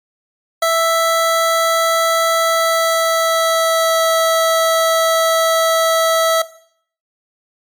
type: tone with pitch glide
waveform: 25% pulse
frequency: 659.3 to 653.2 Hz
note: E5 to E5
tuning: 0 to -16 cents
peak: -8 dBFS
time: 0.62-6.42 s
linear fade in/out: 5 ms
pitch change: -16 cents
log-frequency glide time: 2.4-4.06 s
effects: noise-tail reverb RT60 0.6 s tail -17 dB re dry + MP3 96 kbps